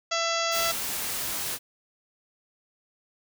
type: harmonic tone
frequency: 668 Hz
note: E5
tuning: 23 cents sharp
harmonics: 1 / 2 / 3 / 4 / 5 / 6 / 7 / 8 / 9 / 10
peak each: -30 / -30 / -34 / -35 / -34 / -39 / -34 / -38 / -38 / -37 dBFS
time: 0.11-0.72 s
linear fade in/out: 10 ms
type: noise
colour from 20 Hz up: white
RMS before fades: -31 dBFS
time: 0.51-1.59 s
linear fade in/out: 50 ms
effects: none